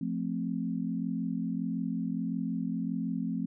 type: chord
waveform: sine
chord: F major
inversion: none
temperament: equal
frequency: 174.61 / 220 / 261.6 Hz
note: F3 / A3 / C4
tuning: 0 / 0 / 0 cents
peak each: -34 / -34 / -34 dBFS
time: 0.01-3.46 s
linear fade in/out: 5 ms
effects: none